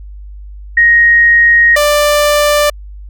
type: tone pair in turn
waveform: sine / sawtooth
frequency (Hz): 1874 / 590.3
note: A#6 / D5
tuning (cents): +9 / +9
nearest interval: octave + minor sixth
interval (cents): 2000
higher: first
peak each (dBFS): -4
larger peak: neither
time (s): 0.77-1.76 / 1.76-2.7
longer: first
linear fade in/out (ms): 5
effects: added 50 Hz sine -27 dBFS peak until 3.09 s